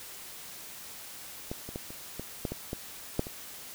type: clicks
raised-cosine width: 2 ms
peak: -21 / -27 / -22 / -30 / -23 / -17 / -21 / -20 / -13 / -27 dBFS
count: 10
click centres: 1.515 / 1.69 / 1.759 / 1.905 / 2.196 / 2.452 / 2.52 / 2.731 / 3.194 / 3.269 s
effects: white hiss -45 dBFS RMS until 3.74 s